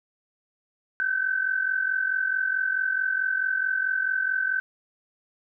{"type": "tone pair together", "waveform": "sine", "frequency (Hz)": [1523.4, 1568], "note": ["G6", "G6"], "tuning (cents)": [-50, 0], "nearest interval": "unison", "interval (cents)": 50, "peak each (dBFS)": [-24, -28], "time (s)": [1, 4.6], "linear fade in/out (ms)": 0, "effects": []}